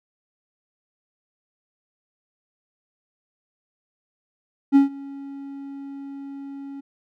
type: tone with ADSR envelope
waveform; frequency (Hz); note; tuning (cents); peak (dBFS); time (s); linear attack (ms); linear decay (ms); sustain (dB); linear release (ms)
triangle; 277.2; C#4; 0; -7; 4.72-6.81; 37; 130; -24; 13
effects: none